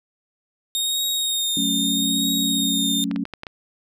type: tone with vibrato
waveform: sawtooth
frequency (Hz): 3700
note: A#7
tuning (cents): -14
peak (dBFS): -18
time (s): 0.75-3.04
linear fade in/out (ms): 0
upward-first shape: triangle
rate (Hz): 0.79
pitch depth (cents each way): 38
type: chord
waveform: sine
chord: F# minor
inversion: none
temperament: equal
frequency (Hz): 185 / 220 / 277.2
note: F#3 / A3 / C#4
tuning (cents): 0 / 0 / 0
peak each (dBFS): -28 / -27 / -25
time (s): 1.57-3.24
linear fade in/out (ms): 2
type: clicks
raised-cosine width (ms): 0.3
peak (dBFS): -17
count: 6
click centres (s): 3.113 / 3.161 / 3.254 / 3.337 / 3.434 / 3.468
effects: none